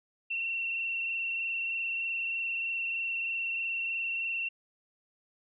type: tone with frequency modulation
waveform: sine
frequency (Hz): 2713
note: E7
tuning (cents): +49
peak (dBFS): -30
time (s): 0.3-4.49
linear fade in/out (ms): 10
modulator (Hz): 23.2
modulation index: 1.8
effects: none